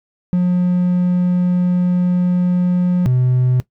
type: tone pair in turn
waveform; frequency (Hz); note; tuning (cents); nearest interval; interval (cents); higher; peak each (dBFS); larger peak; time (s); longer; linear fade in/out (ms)
triangle; 179 / 126.57; F3 / B2; +43 / +43; tritone; 600; first; -9; neither; 0.33-3.06 / 3.06-3.6; first; 0
effects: noise-tail reverb RT60 0.1 s tail -18 dB re dry + tanh soft clip ceiling -5 dBFS